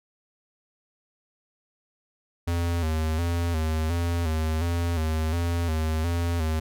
square tone with vibrato, 82.2 Hz, E2, 4 cents flat, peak -24 dBFS, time 2.47-6.6 s, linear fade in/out 10 ms, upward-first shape square, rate 1.4 Hz, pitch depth 69 cents each way, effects none

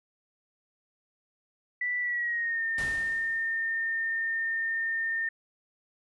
sine tone with pitch glide, 1970 to 1817 Hz, B6 to A#6, -5 to -45 cents, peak -27 dBFS, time 1.81-5.29 s, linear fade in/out 5 ms, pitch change -140 cents, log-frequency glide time 2-2.64 s
pink noise with exponential decay, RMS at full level -37 dBFS, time 2.78-3.75 s, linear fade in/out 2 ms, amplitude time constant 210 ms
effects resampled to 24000 Hz

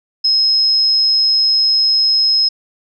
sine tone, 5140 Hz, E8, 45 cents flat, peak -10 dBFS, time 0.24-2.49 s, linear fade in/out 10 ms, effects none

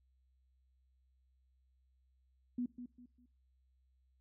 sine tone with echo, 245.1 Hz, B3, 13 cents flat, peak -34 dBFS, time 2.58-2.66 s, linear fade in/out 5 ms, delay 200 ms, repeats 3, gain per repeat -10 dB, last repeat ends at 3.26 s, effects noise-tail reverb RT60 0.4 s tail -20 dB re dry + added 64 Hz sine -70 dBFS peak until 4.2 s

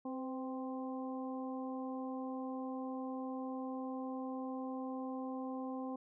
harmonic tone with a mistuned harmonic, 261.6 Hz, C4, in tune, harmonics 1 / 2 / 3 / 4, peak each -40 / -46 / -48 / -50 dBFS, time 0.05-5.96 s, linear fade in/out 5 ms, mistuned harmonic 2, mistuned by -31 cents, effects none

